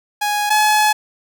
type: tone pair in turn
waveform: sawtooth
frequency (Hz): 830.6 / 850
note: G#5 / G#5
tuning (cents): 0 / +40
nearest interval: unison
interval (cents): 40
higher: second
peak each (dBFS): -13 / -8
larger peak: second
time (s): 0.21-0.5 / 0.5-0.93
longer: second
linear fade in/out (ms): 10
effects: none